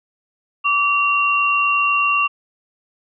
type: tone pair together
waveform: sine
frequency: 1157.9 / 2754 Hz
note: D6 / F7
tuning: -25 / -25 cents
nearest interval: octave + minor third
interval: 1500 cents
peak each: -17 dBFS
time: 0.64-2.28 s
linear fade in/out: 20 ms
effects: none